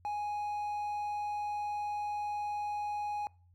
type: tone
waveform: triangle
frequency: 830.6 Hz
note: G#5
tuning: in tune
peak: -31 dBFS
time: 0.05-3.27 s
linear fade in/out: 0 ms
effects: noise-tail reverb RT60 0.4 s tail -24 dB re dry + added 88 Hz sine -60 dBFS peak until 3.54 s